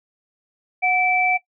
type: tone pair together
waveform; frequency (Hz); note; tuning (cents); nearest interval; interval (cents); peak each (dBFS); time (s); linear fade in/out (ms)
sine; 734.2 / 2321; F#5 / D7; -14 / -21; octave + minor sixth; 1993; -19 / -18; 0.82-1.38; 20
effects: noise-tail reverb RT60 0.1 s tail -19 dB re dry